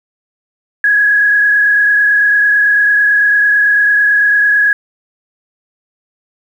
sine tone with frequency modulation, 1669 Hz, G#6, 8 cents sharp, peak -7 dBFS, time 0.84-4.73 s, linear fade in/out 2 ms, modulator 29 Hz, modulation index 1, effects 7-bit

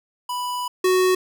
square tone pair in turn, 987.8 / 370 Hz, B5 / F#4, 0 / 0 cents, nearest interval octave + perfect fourth, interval 1700 cents, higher first, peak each -25 / -16 dBFS, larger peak second, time 0.29-0.68 / 0.84-1.15 s, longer first, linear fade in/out 5 ms, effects none

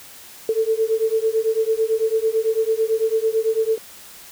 sine beating tone pair, 439.8 / 448.8 Hz, A4 / A4, -1 / +34 cents, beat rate 9 Hz, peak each -20 dBFS, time 0.49-3.78 s, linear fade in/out 2 ms, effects white hiss -42 dBFS RMS until 4.31 s

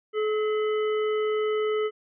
harmonic tone with a mistuned harmonic, 428.6 Hz, A4, 45 cents flat, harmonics 1 / 3 / 5 / 7, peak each -23 / -34 / -39 / -42 dBFS, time 0.13-1.91 s, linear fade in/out 50 ms, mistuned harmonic 5, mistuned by -89 cents, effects none

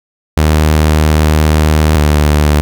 sawtooth tone pair in turn, 77.1 / 74.73 Hz, D#2 / D2, -15 / +31 cents, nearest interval minor second, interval 54 cents, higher first, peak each -3 dBFS, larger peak neither, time 0.37-1.95 / 1.95-2.61 s, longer first, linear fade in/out 0 ms, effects none

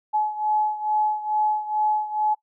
sine beating tone pair, 851 / 853.3 Hz, G#5 / G#5, +42 / +47 cents, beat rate 2.3 Hz, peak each -22 / -26 dBFS, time 0.13-2.35 s, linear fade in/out 20 ms, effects noise-tail reverb RT60 0.1 s tail -20 dB re dry

